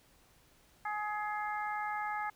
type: harmonic tone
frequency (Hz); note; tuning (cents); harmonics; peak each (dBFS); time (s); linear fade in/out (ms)
420.4; G#4; +21; 2 / 3 / 4 / 5; -36 / -40 / -42 / -44; 0.85-2.3; 5
effects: pink hiss -65 dBFS RMS until 2.35 s